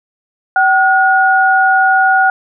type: tone pair together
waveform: sine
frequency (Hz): 764.9 / 1444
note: G5 / F#6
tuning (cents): -43 / -43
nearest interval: major seventh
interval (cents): 1100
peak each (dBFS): -10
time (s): 0.56-2.3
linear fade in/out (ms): 2
effects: none